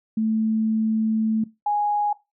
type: tone pair in turn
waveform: sine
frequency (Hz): 220 / 828.7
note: A3 / G#5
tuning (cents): 0 / -4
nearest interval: octave + major seventh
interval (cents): 2296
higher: second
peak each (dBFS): -19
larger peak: neither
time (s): 0.17-1.44 / 1.66-2.13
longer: first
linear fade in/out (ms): 5
effects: noise-tail reverb RT60 0.2 s tail -17 dB re dry